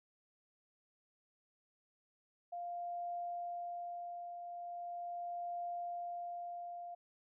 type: tone with tremolo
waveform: sine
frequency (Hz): 698.5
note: F5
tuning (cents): 0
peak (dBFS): -38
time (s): 2.52-6.95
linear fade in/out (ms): 10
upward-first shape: triangle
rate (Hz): 0.4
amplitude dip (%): 50
effects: none